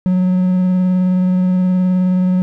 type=tone with vibrato; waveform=triangle; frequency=183.3 Hz; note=F#3; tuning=16 cents flat; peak=-9 dBFS; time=0.06-2.42 s; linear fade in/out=0 ms; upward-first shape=triangle; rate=19 Hz; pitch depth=18 cents each way; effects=none